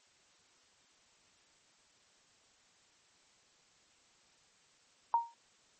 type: tone with exponential decay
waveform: sine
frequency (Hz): 932.3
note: A#5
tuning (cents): 0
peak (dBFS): -22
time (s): 5.14-5.34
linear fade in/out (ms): 1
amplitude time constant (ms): 42
effects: white hiss -67 dBFS RMS until 5.79 s + MP3 32 kbps